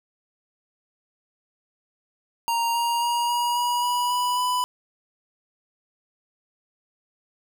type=tone with pitch steps; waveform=square; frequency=932.3 / 941 / 949.7 / 958.5 / 967.4 / 976.4 / 985.5 / 994.6 Hz; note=A#5 / A#5 / A#5 / A#5 / B5 / B5 / B5 / B5; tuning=0 / +16 / +32 / +48 / -36 / -20 / -4 / +12 cents; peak=-22 dBFS; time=2.48-4.64 s; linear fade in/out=0 ms; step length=270 ms; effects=none